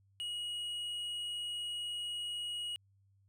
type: tone with hard clipping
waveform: sine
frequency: 2899 Hz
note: F#7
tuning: 36 cents flat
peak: -38 dBFS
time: 0.2-2.76 s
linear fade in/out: 0 ms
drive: 5 dB
effects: added 98 Hz sine -66 dBFS peak until 3.28 s